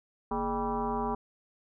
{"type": "tone with frequency modulation", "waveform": "sine", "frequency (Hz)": 605, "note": "D#5", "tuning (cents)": -49, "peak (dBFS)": -28, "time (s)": [0.31, 1.15], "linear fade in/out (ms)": 5, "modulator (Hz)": 186, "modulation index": 2.7, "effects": []}